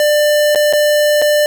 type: tone with dropouts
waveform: square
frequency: 595 Hz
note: D5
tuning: 22 cents sharp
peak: -10 dBFS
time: 0-1.46 s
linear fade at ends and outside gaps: 1 ms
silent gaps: 0.549-0.557 / 0.727-0.734 / 1.217-1.221 s
effects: none